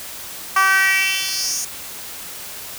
10% pulse tone with high-pass filter sweep, 384 Hz, G4, 36 cents flat, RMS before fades -18 dBFS, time 0.56-1.65 s, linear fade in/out 5 ms, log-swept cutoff 1100 to 7300 Hz, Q 3.4, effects white hiss -33 dBFS RMS until 2.78 s

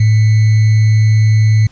sine tone with sample-and-hold, 108.7 Hz, A2, 21 cents flat, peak -6 dBFS, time 0-1.67 s, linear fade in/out 5 ms, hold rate 2100 Hz, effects pink hiss -48 dBFS RMS until 1.71 s + resampled to 16000 Hz

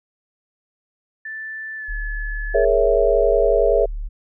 sine tone with pitch glide, 1761 to 1714.8 Hz, A6 to A6, +1 to -45 cents, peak -28 dBFS, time 1.25-2.65 s, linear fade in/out 5 ms, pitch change -46 cents, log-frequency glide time 1.77-1.88 s
sine tone, 36.63 Hz, D1, 4 cents flat, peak -24 dBFS, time 1.88-4.09 s, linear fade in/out 20 ms
sine chord, A# half-diminished seventh, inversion third, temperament equal, 415.3 / 466.2 / 554.4 / 659.3 Hz, G#4 / A#4 / C#5 / E5, 0 / 0 / 0 / 0 cents, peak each -19 dBFS, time 2.54-3.86 s, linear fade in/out 10 ms
effects none

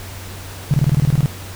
sine tone bursts, 141.4 Hz, C#3, 35 cents sharp, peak -10 dBFS, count 11, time 0.71-1.259 s, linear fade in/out 0 ms, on 29 ms, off 23 ms, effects added 94 Hz sine -33 dBFS peak until 1.55 s + pink hiss -35 dBFS RMS until 1.55 s

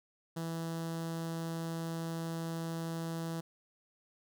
sawtooth tone with notch filter, 164.81 Hz, E3, in tune, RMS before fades -38 dBFS, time 0.36-3.41 s, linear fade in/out 10 ms, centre 2300 Hz, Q 1.5, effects none

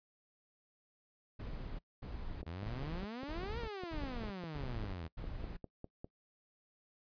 brown noise bursts, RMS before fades -43 dBFS, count 7, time 1.39-5.57 s, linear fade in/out 10 ms, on 400 ms, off 230 ms
click train, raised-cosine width 2 ms, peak -32 dBFS, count 19, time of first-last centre 2.43-6.044 s, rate 4.98 Hz
sawtooth exponential two-way sweep, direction up then down, 77.78 to 483.4 to 77.78 Hz, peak -38 dBFS, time 2.46-5.08 s, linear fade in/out 10 ms, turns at 3.59 s
effects noise-tail reverb RT60 0.1 s tail -22 dB re dry + resampled to 11025 Hz

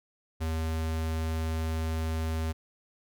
square tone, 80.3 Hz, E2, 45 cents flat, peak -29 dBFS, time 0.4-2.53 s, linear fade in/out 20 ms, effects none

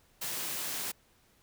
white high-pass noise, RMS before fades -36 dBFS, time 0.21-0.92 s, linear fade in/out 10 ms, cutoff 100 Hz, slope 48 dB/octave, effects pink hiss -66 dBFS RMS until 1.42 s

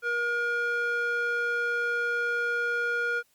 square tone with band-pass filter, 475.5 Hz, A#4, 34 cents sharp, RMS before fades -28 dBFS, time 0.02-3.23 s, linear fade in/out 50 ms, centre 1300 Hz, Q 3.1, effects white hiss -67 dBFS RMS until 3.34 s + Opus 48 kbps

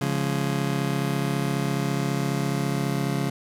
30% pulse chord, Db major, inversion none, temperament just, 138.59 / 173.24 / 207.9 Hz, Db3 / F3 / Ab3, 0 / -14 / +2 cents, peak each -23 / -27 / -28 dBFS, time 0.01-3.3 s, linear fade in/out 5 ms, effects resampled to 32000 Hz + 8-bit

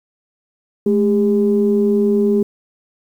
sine tone pair together, 213.6 / 403.3 Hz, G#3 / G4, +49 / +49 cents, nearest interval major seventh, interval 1100 cents, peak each -14 dBFS, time 0.86-2.43 s, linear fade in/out 5 ms, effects tanh soft clip ceiling -4 dBFS + 8-bit

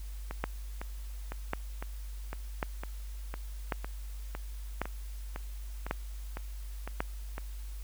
two click trains, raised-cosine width 0.5 ms, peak -23 / -15 dBFS, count 15 / 7, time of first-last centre 0.31-7.381 / 0.44-7.005 s, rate 1.98 / 0.914 Hz, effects added 50 Hz sine -38 dBFS peak until 7.83 s + white hiss -56 dBFS RMS until 7.83 s

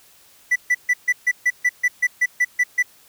triangle tone bursts, 1975.5 Hz, B6, in tune, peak -12 dBFS, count 13, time 0.51-2.827 s, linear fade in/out 10 ms, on 49 ms, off 140 ms, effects white hiss -52 dBFS RMS until 3.08 s

